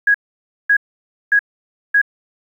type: tone bursts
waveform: sine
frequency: 1656 Hz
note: G#6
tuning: 5 cents flat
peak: -9 dBFS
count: 4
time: 0.07-2.016 s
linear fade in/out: 5 ms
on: 74 ms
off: 550 ms
effects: 8-bit